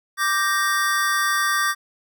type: chord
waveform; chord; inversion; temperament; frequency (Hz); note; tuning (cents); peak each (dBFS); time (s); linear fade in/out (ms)
square; G minor; second; equal; 1174.7 / 1568 / 1864.7; D6 / G6 / Bb6; 0 / 0 / 0; -23 / -24 / -25; 0.17-1.75; 50
effects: none